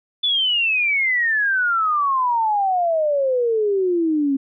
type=exponential sweep; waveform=sine; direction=down; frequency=3500 to 268 Hz; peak=-16 dBFS; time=0.23-4.37 s; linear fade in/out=10 ms; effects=none